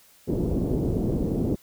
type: low-pass noise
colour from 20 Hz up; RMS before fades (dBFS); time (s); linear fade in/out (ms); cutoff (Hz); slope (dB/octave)
white; -25; 0.27-1.56; 20; 390; 24
effects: white hiss -56 dBFS RMS until 1.62 s